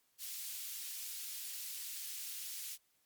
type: high-pass noise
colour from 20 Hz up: white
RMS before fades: -44 dBFS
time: 0.18-2.78 s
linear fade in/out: 50 ms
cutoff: 3000 Hz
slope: 12 dB/octave
effects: white hiss -75 dBFS RMS until 3.05 s + MP3 96 kbps